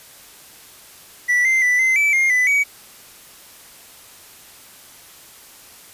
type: tone with pitch steps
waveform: triangle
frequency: 1962 / 2080 / 1981 / 2063 / 2311 / 2125 / 1999 / 2264 Hz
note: B6 / C7 / B6 / C7 / D7 / C7 / B6 / C#7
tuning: -12 / -11 / +5 / -25 / -28 / +26 / +20 / +36 cents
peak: -12 dBFS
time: 1.28-2.64 s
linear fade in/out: 20 ms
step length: 170 ms
effects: white hiss -44 dBFS RMS until 5.93 s + resampled to 32000 Hz